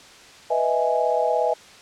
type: chord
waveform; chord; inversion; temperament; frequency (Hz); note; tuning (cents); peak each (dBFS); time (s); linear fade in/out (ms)
sine; E major seventh; second; equal; 493.9 / 622.3 / 659.3 / 830.6; B4 / D#5 / E5 / G#5; 0 / 0 / 0 / 0; -24; 0.5-1.54; 10
effects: white hiss -46 dBFS RMS until 1.81 s + low-pass 6000 Hz 12 dB/octave